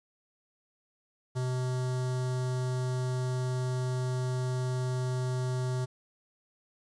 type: tone with notch filter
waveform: square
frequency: 127.2 Hz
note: C3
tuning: 48 cents flat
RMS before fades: -31 dBFS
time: 1.35-5.86 s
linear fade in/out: 20 ms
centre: 2400 Hz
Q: 1.1
effects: resampled to 22050 Hz + 10-bit